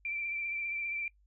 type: tone with vibrato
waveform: sine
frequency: 2349 Hz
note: D7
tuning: in tune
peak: -33 dBFS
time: 0.05-1.08 s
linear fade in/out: 2 ms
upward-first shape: triangle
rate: 15 Hz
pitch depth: 32 cents each way
effects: noise-tail reverb RT60 0.1 s tail -23 dB re dry + added 50 Hz sine -63 dBFS peak until 1.26 s